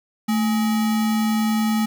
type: tone with sample-and-hold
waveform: sine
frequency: 219.8 Hz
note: A3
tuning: 2 cents flat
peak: -17 dBFS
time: 0.28-1.86 s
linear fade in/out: 10 ms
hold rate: 1050 Hz
effects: none